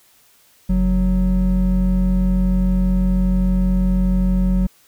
triangle tone pair together, 46.25 / 185 Hz, F#1 / F#3, 0 / 0 cents, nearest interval 2 octaves, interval 2400 cents, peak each -14 dBFS, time 0.69-4.67 s, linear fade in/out 10 ms, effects tanh soft clip ceiling -5 dBFS + white hiss -54 dBFS RMS until 4.87 s

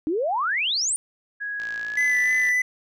sine exponential sweep, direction up, 293.7 to 9397 Hz, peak -21 dBFS, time 0.07-0.96 s, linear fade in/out 0 ms
sine tone with pitch glide, 1661.2 to 1770.2 Hz, G#6 to A6, 0 to +10 cents, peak -27 dBFS, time 1.4-2.53 s, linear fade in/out 20 ms, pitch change +110 cents, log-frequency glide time 1.78-2.27 s
click train, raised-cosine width 0.2 ms, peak -24 dBFS, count 51, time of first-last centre 1.6-2.488 s, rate 56.3 Hz
triangle tone with vibrato, 2000 Hz, B6, 21 cents sharp, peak -17 dBFS, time 1.97-2.62 s, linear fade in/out 5 ms, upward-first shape sine, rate 3.3 Hz, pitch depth 15 cents each way
effects none

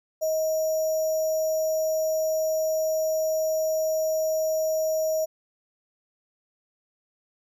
sine tone with sample-and-hold, 631 Hz, D#5, 24 cents sharp, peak -22 dBFS, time 0.21-5.26 s, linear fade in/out 20 ms, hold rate 6300 Hz, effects none

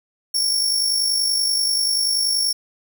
sawtooth tone with amplitude modulation, 5480 Hz, F8, 34 cents flat, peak -13 dBFS, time 0.34-2.53 s, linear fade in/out 10 ms, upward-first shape sine, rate 50.4 Hz, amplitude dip 45%, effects 8-bit

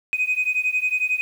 sine beating tone pair, 2500 / 2511 Hz, D#7 / D#7, +8 / +15 cents, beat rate 11 Hz, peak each -21 / -22 dBFS, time 0.13-1.21 s, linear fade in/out 0 ms, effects tanh soft clip ceiling -14 dBFS + 8-bit

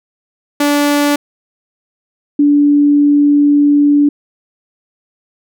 sawtooth / sine tone pair in turn, 289.9 / 289.9 Hz, D4 / D4, -22 / -22 cents, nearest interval unison, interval 0 cents, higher neither, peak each -6 dBFS, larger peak neither, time 0.6-1.16 / 2.39-4.09 s, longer second, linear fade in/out 5 ms, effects none

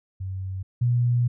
sine tone pair in turn, 94.6 / 121.21 Hz, F#2 / B2, +39 / -32 cents, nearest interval major third, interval 429 cents, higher second, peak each -28 / -18 dBFS, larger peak second, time 0.2-0.63 / 0.81-1.28 s, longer second, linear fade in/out 10 ms, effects none

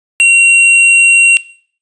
triangle tone with hard clipping, 2746 Hz, F7, 30 cents flat, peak -5 dBFS, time 0.2-1.37 s, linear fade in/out 0 ms, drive 18 dB, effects noise-tail reverb RT60 0.5 s tail -19 dB re dry + resampled to 22050 Hz

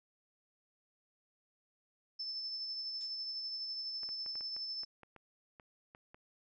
sine tone with tremolo, 5274 Hz, E8, in tune, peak -37 dBFS, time 2.19-4.85 s, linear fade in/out 10 ms, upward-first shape sine, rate 12 Hz, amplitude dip 30%
violet noise with exponential decay, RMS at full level -43 dBFS, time 3.01-3.2 s, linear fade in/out 0 ms, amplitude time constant 40 ms
clicks, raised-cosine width 0.5 ms, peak -39 dBFS, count 12, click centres 4.033 / 4.09 / 4.262 / 4.355 / 4.409 / 4.565 / 4.834 / 5.033 / 5.163 / 5.598 / 5.949 / 6.145 s
effects resampled to 16000 Hz

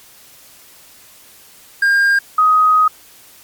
triangle / sine tone pair in turn, 1608 / 1255.4 Hz, G6 / D#6, +44 / +15 cents, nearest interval major third, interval 429 cents, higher first, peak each -8 dBFS, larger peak neither, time 1.82-2.19 / 2.38-2.88 s, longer second, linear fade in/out 5 ms, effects white hiss -44 dBFS RMS until 3.43 s + MP3 96 kbps

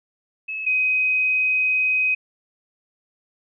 sine tone pair in turn, 2586 / 2518 Hz, E7 / D#7, -34 / +20 cents, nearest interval unison, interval 46 cents, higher first, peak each -26 / -17 dBFS, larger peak second, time 0.48-0.66 / 0.66-2.15 s, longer second, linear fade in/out 10 ms, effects none

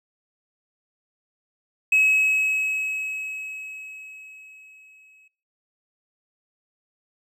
triangle tone with exponential decay, 2564 Hz, E7, 49 cents flat, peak -12 dBFS, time 1.92-5.28 s, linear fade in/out 5 ms, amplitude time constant 730 ms, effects noise-tail reverb RT60 0.7 s tail -26 dB re dry + tanh soft clip ceiling -9 dBFS

